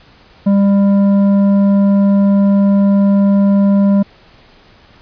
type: tone with tanh clipping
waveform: triangle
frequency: 199.2 Hz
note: G3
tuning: 28 cents sharp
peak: -9 dBFS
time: 0.46-4.03 s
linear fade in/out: 10 ms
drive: 13 dB
effects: pink hiss -45 dBFS RMS until 5.01 s + resampled to 11025 Hz